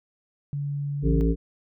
sine tone, 143 Hz, D3, 46 cents flat, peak -26 dBFS, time 0.53-1.21 s, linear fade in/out 0 ms
harmonic tone, 55.9 Hz, A1, 28 cents sharp, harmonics 1 / 3 / 5 / 7 / 8, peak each -21 / -25 / -26 / -32 / -30 dBFS, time 1.02-1.36 s, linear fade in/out 50 ms
effects none

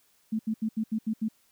sine tone bursts, 220 Hz, A3, in tune, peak -25 dBFS, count 7, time 0.32-1.286 s, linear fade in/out 10 ms, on 72 ms, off 77 ms, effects white hiss -66 dBFS RMS until 1.51 s

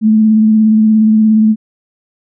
sine tone with vibrato, 217.5 Hz, A3, 20 cents flat, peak -5 dBFS, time 0.01-1.56 s, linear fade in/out 50 ms, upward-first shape sine, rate 17 Hz, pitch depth 23 cents each way, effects none

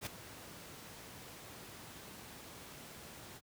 pink noise with ADSR envelope, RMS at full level -37 dBFS, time 0.01-3.41 s, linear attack 54 ms, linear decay 8 ms, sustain -14 dB, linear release 48 ms, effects high-pass 80 Hz 12 dB/octave

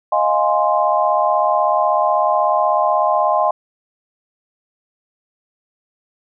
sine chord, F minor seventh, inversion third, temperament equal, 622.3 / 698.5 / 830.6 / 1046.5 Hz, Eb5 / F5 / Ab5 / C6, 0 / 0 / 0 / 0 cents, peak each -18 / -19 / -19 / -18 dBFS, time 0.12-3.51 s, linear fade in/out 5 ms, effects none

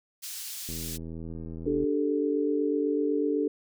pink high-pass noise, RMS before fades -38 dBFS, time 0.22-0.98 s, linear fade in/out 20 ms, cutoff 4500 Hz, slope 12 dB/octave
click train, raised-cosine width 3 ms, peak -27 dBFS, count 95, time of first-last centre 0.69-1.841 s, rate 81.7 Hz
sine chord, D suspended fourth, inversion none, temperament equal, 293.7 / 392 / 440 Hz, D4 / G4 / A4, 0 / 0 / 0 cents, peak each -27 / -31 / -28 dBFS, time 1.66-3.48 s, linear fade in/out 5 ms
effects none

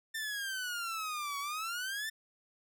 sawtooth exponential two-way sweep, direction down then up, 1800 to 1116 to 1800 Hz, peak -32 dBFS, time 0.14-2.1 s, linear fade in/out 10 ms, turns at 1.39 s, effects none

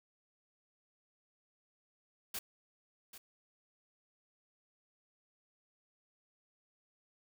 white noise with echo, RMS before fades -40 dBFS, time 2.34-2.39 s, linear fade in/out 5 ms, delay 790 ms, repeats 1, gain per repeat -12 dB, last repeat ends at 3.18 s, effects none

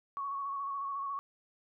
sine tone with vibrato, 1111 Hz, C#6, 4 cents sharp, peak -34 dBFS, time 0.17-1.19 s, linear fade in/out 0 ms, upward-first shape square, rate 14 Hz, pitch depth 23 cents each way, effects none

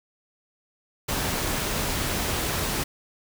pink noise, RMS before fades -27 dBFS, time 1.08-2.84 s, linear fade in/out 10 ms, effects none

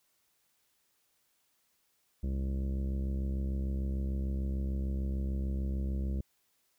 harmonic tone, 66.7 Hz, C2, 34 cents sharp, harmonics 1 / 2 / 3 / 4 / 5 / 6 / 7 / 8 / 9, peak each -31 / -43 / -39 / -51 / -47 / -56 / -56 / -56 / -59 dBFS, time 2.23-6.21 s, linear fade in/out 5 ms, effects white hiss -74 dBFS RMS until 6.78 s

